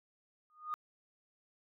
sine tone with exponential growth, 1230 Hz, D#6, 20 cents flat, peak -31 dBFS, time 0.5-0.74 s, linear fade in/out 0 ms, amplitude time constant 52 ms, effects tanh soft clip ceiling -27 dBFS

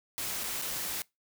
white noise with dropouts, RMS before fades -35 dBFS, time 0.18-1.02 s, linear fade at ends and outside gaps 0 ms, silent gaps 0.436-0.44 / 0.616-0.621 s, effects noise-tail reverb RT60 0.2 s tail -23 dB re dry

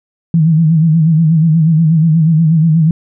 sine tone with vibrato, 160.6 Hz, E3, 45 cents flat, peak -6 dBFS, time 0.34-2.91 s, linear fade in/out 2 ms, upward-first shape sine, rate 8.3 Hz, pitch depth 83 cents each way, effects none

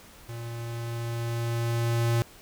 square tone with level ramp, 116.9 Hz, A#2, 5 cents sharp, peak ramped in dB -36 to -22 dBFS, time 0.29-2.22 s, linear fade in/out 0 ms, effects pink hiss -51 dBFS RMS until 2.41 s

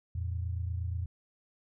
sine tone pair together, 84.8 / 113.19 Hz, E2 / A2, +50 / +49 cents, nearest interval perfect fourth, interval 499 cents, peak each -32 / -38 dBFS, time 0.15-1.06 s, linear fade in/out 5 ms, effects none

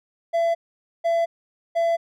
triangle tone bursts, 672 Hz, E5, 33 cents sharp, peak -16 dBFS, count 3, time 0.33-1.97 s, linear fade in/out 20 ms, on 220 ms, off 490 ms, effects none

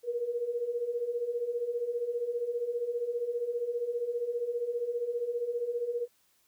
sine beating tone pair, 466.2 / 481.2 Hz, A#4 / B4, 0 / -45 cents, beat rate 15 Hz, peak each -36 / -31 dBFS, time 0.03-6.08 s, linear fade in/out 50 ms, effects white hiss -69 dBFS RMS until 6.47 s

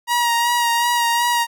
sawtooth tone with vibrato, 948 Hz, A#5, 29 cents sharp, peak -12 dBFS, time 0.07-1.47 s, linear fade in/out 50 ms, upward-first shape sine, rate 2.7 Hz, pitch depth 26 cents each way, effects none

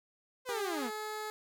sawtooth linear sweep, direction down, 523.3 to 207.7 Hz, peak -31 dBFS, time 0.45-0.91 s, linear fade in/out 50 ms
15% pulse tone with pitch glide, 399.5 to 428.2 Hz, G4 to A4, +33 to -47 cents, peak -31 dBFS, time 0.49-1.3 s, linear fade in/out 0 ms, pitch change +120 cents, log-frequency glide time 0.68-0.87 s
effects none

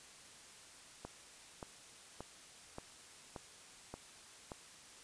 click train, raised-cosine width 1 ms, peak -30 dBFS, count 7, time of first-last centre 1.05-4.518 s, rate 1.73 Hz, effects white hiss -57 dBFS RMS until 5.03 s + resampled to 22050 Hz

